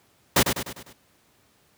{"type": "noise with echo", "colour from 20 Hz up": "pink", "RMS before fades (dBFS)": -17, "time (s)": [0.36, 0.43], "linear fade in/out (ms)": 5, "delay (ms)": 100, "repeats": 5, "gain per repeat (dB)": -6, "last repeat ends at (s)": 0.93, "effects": ["pink hiss -62 dBFS RMS until 1.77 s", "high-pass 80 Hz 12 dB/octave"]}